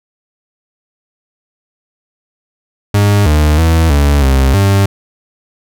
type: tone with pitch steps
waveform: 40% pulse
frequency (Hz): 102.1 / 75.6 / 81.5 / 71.8 / 66.8 / 98.8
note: G#2 / D#2 / E2 / D2 / C2 / G2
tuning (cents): -29 / -49 / -19 / -39 / +36 / +14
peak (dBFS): -6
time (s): 2.94-4.86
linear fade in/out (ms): 5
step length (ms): 320
effects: none